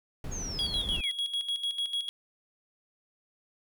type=noise; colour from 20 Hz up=brown; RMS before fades=-37 dBFS; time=0.24-1.01 s; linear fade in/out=2 ms
type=linear sweep; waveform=sine; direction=down; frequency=6645 to 1944 Hz; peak=-36 dBFS; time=0.31-1.11 s; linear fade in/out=20 ms
type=tone with tremolo; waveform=triangle; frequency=3322 Hz; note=G#7; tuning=in tune; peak=-26 dBFS; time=0.59-2.09 s; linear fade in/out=0 ms; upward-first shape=square; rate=6.7 Hz; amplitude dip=65%
effects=none